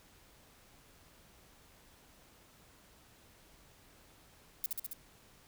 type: noise with echo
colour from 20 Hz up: violet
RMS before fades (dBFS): -34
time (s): 4.64-4.66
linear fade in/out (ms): 0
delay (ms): 68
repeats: 4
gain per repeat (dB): -2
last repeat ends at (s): 4.932
effects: pink hiss -62 dBFS RMS until 5.47 s